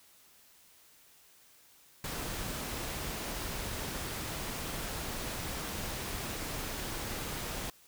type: noise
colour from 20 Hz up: pink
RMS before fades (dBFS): -38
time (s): 2.04-7.7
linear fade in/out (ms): 2
effects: white hiss -61 dBFS RMS until 7.87 s